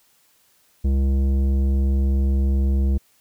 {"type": "tone with tanh clipping", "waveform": "triangle", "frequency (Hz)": 67.6, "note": "C#2", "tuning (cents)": -43, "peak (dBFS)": -18, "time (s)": [0.84, 2.98], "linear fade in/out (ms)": 10, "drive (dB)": 16, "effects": ["white hiss -60 dBFS RMS until 3.2 s"]}